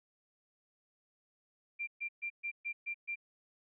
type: tone bursts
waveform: sine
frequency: 2373 Hz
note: D7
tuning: 17 cents sharp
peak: -35 dBFS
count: 7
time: 1.79-3.158 s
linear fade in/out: 20 ms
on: 84 ms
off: 130 ms
effects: none